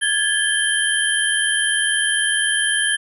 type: tone cluster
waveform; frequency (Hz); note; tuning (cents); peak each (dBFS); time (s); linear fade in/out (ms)
sine; 1647 / 1727 / 3139 / 10220; G#6 / A6 / G7 / D#9; -15 / -33 / +2 / +45; -22; 0.01-2.97; 20
effects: none